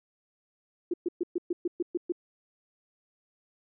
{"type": "tone bursts", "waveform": "sine", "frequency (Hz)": 349.2, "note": "F4", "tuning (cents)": 0, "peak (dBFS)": -25, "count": 9, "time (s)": [0.91, 2.122], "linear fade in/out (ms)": 5, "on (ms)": 28, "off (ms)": 120, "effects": []}